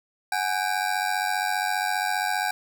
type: ring-modulated tone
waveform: 25% pulse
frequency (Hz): 784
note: G5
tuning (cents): 0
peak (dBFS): -17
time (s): 0.32-2.51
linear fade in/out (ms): 0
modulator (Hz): 47.5
effects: none